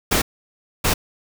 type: noise bursts at uneven times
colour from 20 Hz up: pink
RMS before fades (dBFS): -18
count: 2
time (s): 0.11-0.22 / 0.84-0.94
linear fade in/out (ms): 10
effects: none